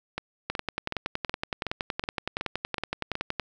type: two click trains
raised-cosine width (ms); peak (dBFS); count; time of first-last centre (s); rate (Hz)
0.3; -12 / -14; 32 / 9; 0.5-3.397 / 0.18-3.154; 10.7 / 2.69
effects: none